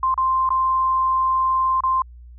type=tone with dropouts; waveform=sine; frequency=1046.5 Hz; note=C6; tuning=in tune; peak=-16 dBFS; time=0.03-2.02 s; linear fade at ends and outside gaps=2 ms; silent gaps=0.142-0.177 / 0.491-0.504 / 1.806-1.836 s; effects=added 60 Hz sine -39 dBFS peak until 2.38 s